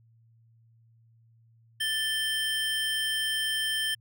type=tone pair together; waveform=square; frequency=1760 / 3126 Hz; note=A6 / G7; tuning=0 / -6 cents; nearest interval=minor seventh; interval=994 cents; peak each=-32 / -29 dBFS; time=1.8-3.95 s; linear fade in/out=10 ms; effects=added 114 Hz sine -58 dBFS peak until 4 s